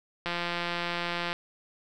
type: click train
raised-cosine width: 0.3 ms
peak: -15 dBFS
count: 186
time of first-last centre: 0.26-1.329 s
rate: 173 Hz
effects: none